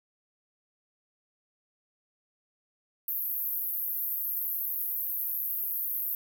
pink band-pass noise, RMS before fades -32 dBFS, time 3.08-6.15 s, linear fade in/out 2 ms, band 12000 to 16000 Hz, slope 96 dB/octave, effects none

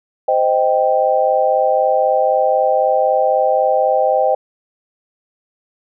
sine chord, C minor, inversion none, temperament equal with one note detuned, 518.4 / 622.3 / 784 Hz, C5 / Eb5 / G5, -16 / 0 / 0 cents, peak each -16 dBFS, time 0.28-4.35 s, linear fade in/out 5 ms, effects none

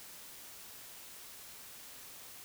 silence, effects white hiss -51 dBFS RMS until 2.44 s

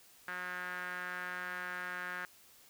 sawtooth tone with band-pass filter, 180.1 Hz, F#3, 46 cents flat, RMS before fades -41 dBFS, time 0.28-2.25 s, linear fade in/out 0 ms, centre 1600 Hz, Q 4.8, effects white hiss -61 dBFS RMS until 2.69 s

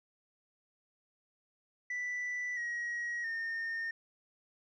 sine tone with pitch steps, 1975.5 / 1899.4 / 1826.3 Hz, B6 / A#6 / A#6, 0 / +32 / -36 cents, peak -32 dBFS, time 1.9-3.91 s, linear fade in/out 5 ms, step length 670 ms, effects tanh soft clip ceiling -33 dBFS

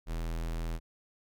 square tone, 41.2 Hz, E1, in tune, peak -33 dBFS, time 0.06-0.8 s, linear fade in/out 50 ms, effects none

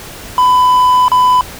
triangle tone with dropouts, 1001 Hz, B5, 23 cents sharp, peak -4 dBFS, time 0.38-1.41 s, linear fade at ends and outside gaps 1 ms, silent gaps 1.082-1.117 s, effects pink hiss -30 dBFS RMS until 1.59 s

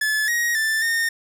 45% pulse tone with pitch steps, 1726 / 1887 / 1767 / 1832 Hz, A6 / A#6 / A6 / A#6, -34 / +21 / +7 / -31 cents, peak -19 dBFS, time 0.01-1.09 s, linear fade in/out 5 ms, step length 270 ms, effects none

